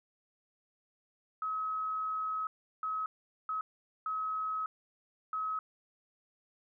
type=tone bursts at uneven times; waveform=sine; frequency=1279 Hz; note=D#6; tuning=47 cents sharp; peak=-32 dBFS; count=5; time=1.42-2.47 / 2.83-3.06 / 3.49-3.61 / 4.06-4.66 / 5.33-5.59 s; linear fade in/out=2 ms; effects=none